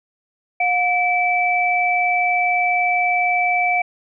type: tone pair together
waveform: sine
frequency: 718.6 / 2312 Hz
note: F5 / D7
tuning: +49 / -28 cents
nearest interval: octave + minor sixth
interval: 2023 cents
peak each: -18 dBFS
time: 0.6-3.82 s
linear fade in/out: 5 ms
effects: none